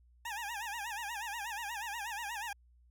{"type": "tone with vibrato", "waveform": "20% pulse", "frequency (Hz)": 874, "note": "A5", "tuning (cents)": -12, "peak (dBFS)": -33, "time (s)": [0.25, 2.53], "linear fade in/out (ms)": 5, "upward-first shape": "sine", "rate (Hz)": 8.3, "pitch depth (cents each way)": 160, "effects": ["added 60 Hz sine -61 dBFS peak until 2.9 s"]}